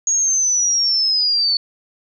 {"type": "linear sweep", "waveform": "sine", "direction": "down", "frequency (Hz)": [6660, 4435], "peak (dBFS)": -14, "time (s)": [0.07, 1.57], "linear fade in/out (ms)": 2, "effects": []}